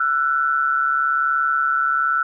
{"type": "tone pair together", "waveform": "sine", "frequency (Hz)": [1339, 1480], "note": ["E6", "F#6"], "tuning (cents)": [27, 0], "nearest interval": "major second", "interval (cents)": 173, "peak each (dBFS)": [-18, -21], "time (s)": [0, 2.23], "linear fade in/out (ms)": 5, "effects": []}